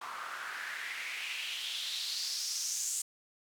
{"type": "noise with band-pass filter sweep", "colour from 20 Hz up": "white", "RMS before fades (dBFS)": -38, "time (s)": [0.01, 3.02], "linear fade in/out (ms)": 5, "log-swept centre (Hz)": [1100, 7600], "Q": 3.7, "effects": []}